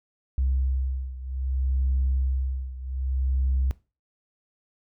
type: beating tone pair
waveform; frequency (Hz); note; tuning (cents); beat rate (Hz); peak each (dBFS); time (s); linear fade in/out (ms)
sine; 65.41 / 66.04; C2 / C2; 0 / +17; 0.63; -24 / -27; 0.38-3.71; 0
effects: noise-tail reverb RT60 0.3 s tail -20 dB re dry + tanh soft clip ceiling -17 dBFS